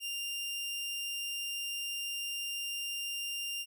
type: tone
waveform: sawtooth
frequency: 2794 Hz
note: F7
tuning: in tune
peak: -32 dBFS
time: 0-3.66 s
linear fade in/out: 50 ms
effects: none